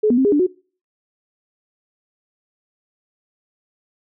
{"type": "tone with pitch steps", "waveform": "sine", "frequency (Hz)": [427.1, 242.2, 264.3, 409, 292.2, 366.3], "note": ["G#4", "B3", "C4", "G#4", "D4", "F#4"], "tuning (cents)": [48, -34, 18, -26, -9, -17], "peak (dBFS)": -12, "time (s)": [0.03, 0.468], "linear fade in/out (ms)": 10, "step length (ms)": 73, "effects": ["noise-tail reverb RT60 0.4 s tail -24 dB re dry"]}